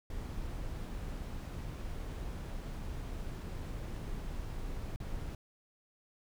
brown noise with dropouts, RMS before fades -40 dBFS, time 0.1-5.35 s, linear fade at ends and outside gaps 2 ms, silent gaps 4.961-5.001 s, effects none

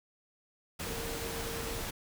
sine tone in noise, 459.2 Hz, A#4, 26 cents flat, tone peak -42 dBFS, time 0.86-1.81 s, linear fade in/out 10 ms, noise pink, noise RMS -38 dBFS, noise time 0.79-1.91 s, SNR -7 dB, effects none

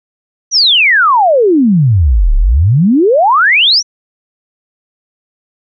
sine exponential two-way sweep, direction down then up, 6090 to 32.7 to 6090 Hz, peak -5 dBFS, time 0.51-3.83 s, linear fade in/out 50 ms, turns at 2.35 s, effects none

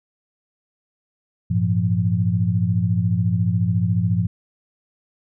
sine tone cluster, 99.4 / 113.5 / 173.1 Hz, G2 / A#2 / F3, +25 / -46 / -15 cents, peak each -21 dBFS, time 1.5-4.27 s, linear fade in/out 10 ms, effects none

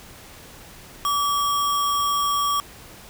sine tone with sample-and-hold, 1152 Hz, D6, 34 cents flat, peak -19 dBFS, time 1.05-2.6 s, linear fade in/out 0 ms, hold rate 4410 Hz, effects pink hiss -44 dBFS RMS until 3.09 s

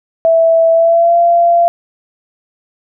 sine tone with pitch glide, 658 to 686.3 Hz, E5 to F5, -3 to -30 cents, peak -6 dBFS, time 0.25-1.68 s, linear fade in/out 0 ms, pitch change +73 cents, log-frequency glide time 0.72-1.17 s, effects none

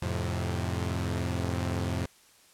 sawtooth chord, F major, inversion none, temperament equal with one note detuned, 87.31 / 108.36 / 130.81 Hz, F2 / A2 / C3, 0 / -26 / 0 cents, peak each -27 / -30 / -32 dBFS, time 0.02-2.06 s, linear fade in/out 5 ms, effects white hiss -59 dBFS RMS until 2.53 s + low-pass 11000 Hz 12 dB/octave

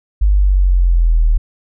sine exponential sweep, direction down, 51.3 to 38.55 Hz, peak -8 dBFS, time 0.21-1.38 s, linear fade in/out 10 ms, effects none

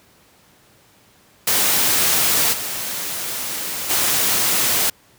white noise with level steps, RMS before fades -17 / -26 / -18 dBFS, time 1.47-4.9 s, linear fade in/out 5 ms, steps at 2.52 / 3.89 s, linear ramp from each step 20 ms, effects pink hiss -53 dBFS RMS until 5.18 s + high-pass 80 Hz 12 dB/octave

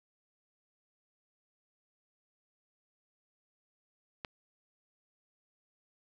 click, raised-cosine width 0.3 ms, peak -22 dBFS, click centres 4.248 s, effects none

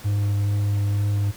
triangle tone with vibrato, 101.9 Hz, G#2, 32 cents flat, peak -17 dBFS, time 0.04-1.32 s, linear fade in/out 20 ms, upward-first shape triangle, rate 2.2 Hz, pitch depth 11 cents each way, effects pink hiss -43 dBFS RMS until 1.36 s

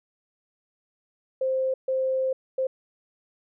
sine tone bursts at uneven times, 524 Hz, C5, 2 cents sharp, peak -22 dBFS, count 3, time 1.41-1.74 / 1.88-2.33 / 2.58-2.67 s, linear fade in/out 5 ms, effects none

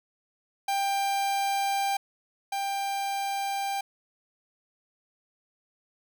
45% pulse tone pair in turn, 792 / 792 Hz, G5 / G5, +18 / +18 cents, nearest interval unison, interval 0 cents, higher neither, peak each -25 / -28 dBFS, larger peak first, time 0.68-1.97 / 2.52-3.81 s, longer neither, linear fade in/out 5 ms, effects none

